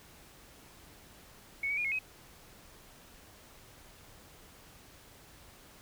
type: tone with pitch steps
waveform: sine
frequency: 2215 / 2270 / 2430 / 2168 / 2536 Hz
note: C#7 / C#7 / D#7 / C#7 / D#7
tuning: -2 / +41 / -42 / -39 / +32 cents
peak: -30 dBFS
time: 1.63-1.99 s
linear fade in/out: 5 ms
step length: 72 ms
effects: pink hiss -56 dBFS RMS until 5.81 s